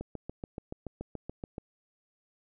click train, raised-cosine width 2 ms, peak -24 dBFS, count 12, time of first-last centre 0.01-1.581 s, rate 7 Hz, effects none

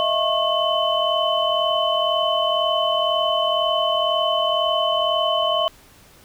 sine tone cluster, 630 / 672 / 1090 / 3030 Hz, D#5 / E5 / C#6 / F#7, +21 / +33 / -29 / +40 cents, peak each -23 dBFS, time 0-5.68 s, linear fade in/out 0 ms, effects pink hiss -50 dBFS RMS until 6.24 s

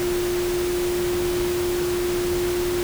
sine tone in noise, 354.1 Hz, F4, 24 cents sharp, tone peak -21 dBFS, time 0-2.83 s, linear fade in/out 0 ms, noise pink, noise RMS -30 dBFS, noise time 0-2.83 s, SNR +6 dB, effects none

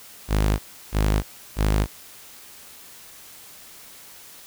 sawtooth tone bursts, 51.91 Hz, G#1, in tune, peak -14 dBFS, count 3, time 0.28-1.87 s, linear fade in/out 50 ms, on 310 ms, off 330 ms, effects white hiss -45 dBFS RMS until 4.46 s

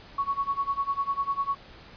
sine tone with tremolo, 1113 Hz, C#6, 7 cents sharp, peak -22 dBFS, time 0.18-1.55 s, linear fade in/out 5 ms, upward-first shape sine, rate 10 Hz, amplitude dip 90%, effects pink hiss -49 dBFS RMS until 1.96 s + resampled to 11025 Hz

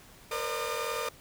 sawtooth tone cluster, 461.8 / 503 / 546 / 600 / 1211 Hz, A#4 / B4 / C#5 / D5 / D#6, -16 / +32 / -26 / +37 / -47 cents, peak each -32 / -35 / -39 / -35 / -32 dBFS, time 0.31-1.09 s, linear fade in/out 5 ms, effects pink hiss -54 dBFS RMS until 1.2 s

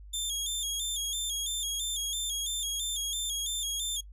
20% pulse tone with vibrato, 3429 Hz, A7, 45 cents flat, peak -25 dBFS, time 0.13-4.01 s, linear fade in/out 10 ms, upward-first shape square, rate 3 Hz, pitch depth 69 cents each way, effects noise-tail reverb RT60 0.1 s tail -21 dB re dry + added 50 Hz sine -45 dBFS peak until 4.12 s

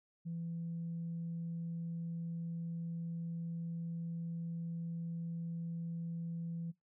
sine tone, 167.5 Hz, E3, 28 cents sharp, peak -37 dBFS, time 0.25-6.72 s, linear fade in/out 20 ms, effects noise-tail reverb RT60 0.2 s tail -23 dB re dry + tanh soft clip ceiling -34 dBFS

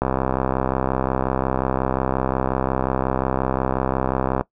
click train, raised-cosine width 1 ms, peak -6 dBFS, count 289, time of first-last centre 0.02-4.41 s, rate 65.6 Hz, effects noise-tail reverb RT60 0.1 s tail -19 dB re dry

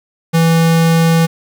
square tone, 164.81 Hz, E3, in tune, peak -9 dBFS, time 0.33-1.27 s, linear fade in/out 20 ms, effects 8-bit

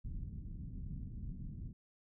pink low-pass noise, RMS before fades -44 dBFS, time 0.04-1.73 s, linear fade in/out 10 ms, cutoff 200 Hz, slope 24 dB/octave, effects none

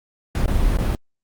brown noise with dropouts, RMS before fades -18 dBFS, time 0.35-0.95 s, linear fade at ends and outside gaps 1 ms, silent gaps 0.459-0.479 / 0.772-0.786 s, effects Opus 48 kbps

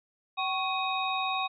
sine tone cluster, 761 / 1103 / 2513 / 3762 Hz, F#5 / C#6 / D#7 / A#7, +48 / -9 / +17 / +15 cents, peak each -32 / -32 / -34 / -35 dBFS, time 0.37-1.48 s, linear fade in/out 20 ms, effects none

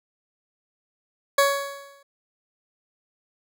20% pulse tone with exponential decay, 559 Hz, C#5, 14 cents sharp, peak -9 dBFS, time 1.38-2.03 s, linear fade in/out 5 ms, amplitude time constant 140 ms, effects none

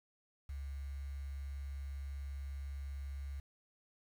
sine tone with quantisation, 69.3 Hz, C#2, in tune, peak -40 dBFS, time 0.49-3.4 s, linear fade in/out 5 ms, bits 10, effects none

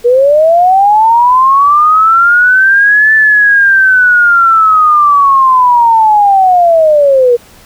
sine linear two-way sweep, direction up then down, 470 to 1760 to 470 Hz, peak -3 dBFS, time 0.04-7.37 s, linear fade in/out 20 ms, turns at 3.14 s, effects pink hiss -39 dBFS RMS until 7.65 s

